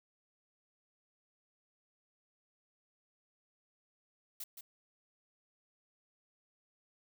blue noise with echo, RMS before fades -43 dBFS, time 4.4-4.44 s, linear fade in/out 5 ms, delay 170 ms, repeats 1, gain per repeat -6 dB, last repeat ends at 4.61 s, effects none

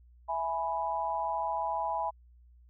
sine chord, E major, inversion none, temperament equal with one note detuned, 659.3 / 833.5 / 987.8 Hz, E5 / G#5 / B5, 0 / +6 / 0 cents, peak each -36 / -33 / -33 dBFS, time 0.28-2.11 s, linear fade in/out 20 ms, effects added 60 Hz sine -55 dBFS peak until 2.69 s

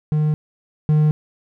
triangle tone pair in turn, 152.4 / 152.4 Hz, D#3 / D#3, -36 / -36 cents, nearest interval unison, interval 0 cents, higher neither, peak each -13 / -10 dBFS, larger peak second, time 0.12-0.34 / 0.89-1.11 s, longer neither, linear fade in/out 0 ms, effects none

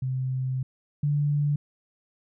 sine tone pair in turn, 130 / 145.92 Hz, C3 / D3, -11 / -11 cents, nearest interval major second, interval 200 cents, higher second, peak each -25 / -21 dBFS, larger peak second, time 0.02-0.63 / 1.03-1.56 s, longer first, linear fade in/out 5 ms, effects none

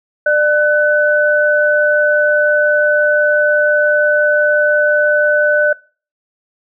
sine tone pair together, 596 / 1501.8 Hz, D5 / F#6, +25 / +25 cents, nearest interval octave + major third, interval 1600 cents, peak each -12 dBFS, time 0.26-5.73 s, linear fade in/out 5 ms, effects noise-tail reverb RT60 0.4 s tail -24 dB re dry

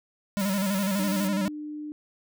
square tone with vibrato, 196 Hz, G3, in tune, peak -25 dBFS, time 0.37-1.48 s, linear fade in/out 0 ms, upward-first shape square, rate 12 Hz, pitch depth 63 cents each way
white noise, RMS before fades -37 dBFS, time 0.39-1.28 s, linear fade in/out 10 ms
sine tone, 300 Hz, D4, 37 cents sharp, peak -33 dBFS, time 0.99-1.92 s, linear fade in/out 0 ms
effects none

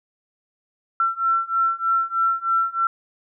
sine beating tone pair, 1347 / 1350.2 Hz, E6 / E6, +37 / +41 cents, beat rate 3.2 Hz, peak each -22 / -21 dBFS, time 1-2.87 s, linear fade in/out 2 ms, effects none

